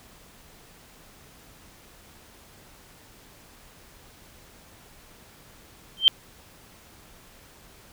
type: tone with exponential growth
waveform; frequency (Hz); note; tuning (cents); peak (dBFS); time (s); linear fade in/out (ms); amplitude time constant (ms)
sine; 3136; G7; 0; -7; 5.97-6.08; 0; 22
effects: pink hiss -52 dBFS RMS until 7.92 s